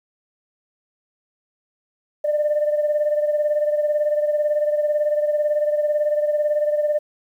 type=beating tone pair; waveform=sine; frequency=595 / 613 Hz; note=D5 / D#5; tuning=+22 / -26 cents; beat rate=18 Hz; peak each=-17 / -24 dBFS; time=2.24-6.99 s; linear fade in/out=10 ms; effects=tanh soft clip ceiling -12 dBFS + 9-bit